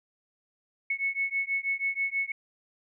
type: beating tone pair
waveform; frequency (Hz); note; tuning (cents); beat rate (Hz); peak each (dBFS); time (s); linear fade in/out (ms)
sine; 2200 / 2206.2; C#7 / C#7; -14 / -9; 6.2; -30; 0.9-2.32; 5
effects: none